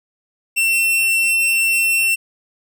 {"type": "tone", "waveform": "45% pulse", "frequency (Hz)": 2701, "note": "E7", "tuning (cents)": 42, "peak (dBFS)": -14, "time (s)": [0.56, 2.16], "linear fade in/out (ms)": 20, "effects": []}